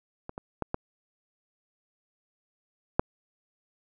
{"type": "clicks", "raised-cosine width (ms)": 1, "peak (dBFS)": [-23, -23, -15, -14, -6], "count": 5, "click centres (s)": [0.294, 0.379, 0.623, 0.744, 2.995], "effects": []}